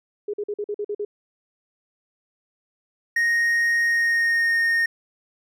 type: tone bursts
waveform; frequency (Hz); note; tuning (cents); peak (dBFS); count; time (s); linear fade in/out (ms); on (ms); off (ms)
sine; 413.7; G#4; -7; -24; 8; 0.28-1.05; 5; 56; 46
type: tone with pitch glide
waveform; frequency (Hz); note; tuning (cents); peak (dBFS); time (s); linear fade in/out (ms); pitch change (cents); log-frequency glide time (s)
triangle; 1864.7 to 1844.3; A#6 to A#6; 0 to -19; -16; 3.16-4.86; 5; -19; 3.83-4.59
effects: none